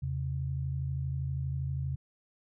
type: tone pair together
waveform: sine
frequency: 82.09 / 134.6 Hz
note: E2 / C3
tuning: -7 / +49 cents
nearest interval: major sixth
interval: 856 cents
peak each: -35 / -32 dBFS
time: 0.02-1.96 s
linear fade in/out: 10 ms
effects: none